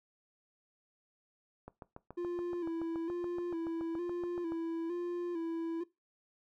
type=click train; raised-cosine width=1 ms; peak=-32 dBFS; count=21; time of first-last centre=1.68-4.521 s; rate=7.04 Hz
type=tone with vibrato; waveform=triangle; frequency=340 Hz; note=F4; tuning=46 cents flat; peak=-32 dBFS; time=2.17-5.84 s; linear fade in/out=10 ms; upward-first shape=square; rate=1.1 Hz; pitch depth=49 cents each way
effects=noise-tail reverb RT60 0.2 s tail -19 dB re dry